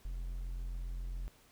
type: tone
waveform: triangle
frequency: 43.65 Hz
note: F1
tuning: in tune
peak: -35 dBFS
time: 0.05-1.28 s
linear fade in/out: 0 ms
effects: pink hiss -64 dBFS RMS until 1.51 s